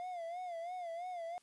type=tone with vibrato; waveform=triangle; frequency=698 Hz; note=F5; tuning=1 cent flat; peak=-38 dBFS; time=0-1.38 s; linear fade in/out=0 ms; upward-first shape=sine; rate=3 Hz; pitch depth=94 cents each way; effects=white hiss -70 dBFS RMS until 1.42 s + resampled to 24000 Hz